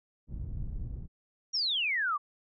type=low-pass noise; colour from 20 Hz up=pink; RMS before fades=-37 dBFS; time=0.27-1.08 s; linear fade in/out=50 ms; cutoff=110 Hz; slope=12 dB/octave
type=exponential sweep; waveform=sine; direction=down; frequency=5770 to 1118 Hz; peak=-27 dBFS; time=1.53-2.18 s; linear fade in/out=20 ms
effects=none